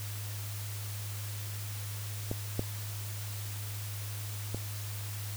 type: clicks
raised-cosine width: 2 ms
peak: -20 / -17 / -22 dBFS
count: 3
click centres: 2.314 / 2.594 / 4.546 s
effects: added 103 Hz sine -37 dBFS peak until 5.36 s + white hiss -44 dBFS RMS until 5.36 s